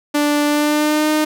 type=tone with pitch glide; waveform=sawtooth; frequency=293.7 to 306.5 Hz; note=D4 to D#4; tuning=0 to -26 cents; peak=-10 dBFS; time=0.14-1.25 s; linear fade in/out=10 ms; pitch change=+74 cents; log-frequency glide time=0.46-1.1 s; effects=none